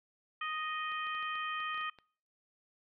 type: harmonic tone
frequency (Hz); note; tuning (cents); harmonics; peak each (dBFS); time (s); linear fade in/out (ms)
622.3; D#5; 0; 2 / 3 / 4 / 5; -37 / -41 / -43 / -45; 0.41-1.9; 5
type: clicks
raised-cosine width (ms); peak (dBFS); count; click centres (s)
0.3; -38; 10; 0.919 / 1.069 / 1.15 / 1.227 / 1.355 / 1.603 / 1.745 / 1.777 / 1.812 / 1.987
effects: noise-tail reverb RT60 0.5 s tail -25 dB re dry